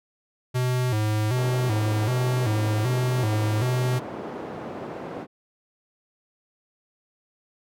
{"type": "tone with vibrato", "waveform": "square", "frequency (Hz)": 116.2, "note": "A#2", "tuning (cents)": -5, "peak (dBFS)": -22, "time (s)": [0.54, 4], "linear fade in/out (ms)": 20, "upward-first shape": "square", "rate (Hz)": 1.3, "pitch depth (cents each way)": 140}
{"type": "band-pass noise", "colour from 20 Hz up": "white", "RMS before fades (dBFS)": -35, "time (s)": [1.34, 5.27], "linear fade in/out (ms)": 50, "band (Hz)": [150, 600], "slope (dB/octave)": 12}
{"effects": []}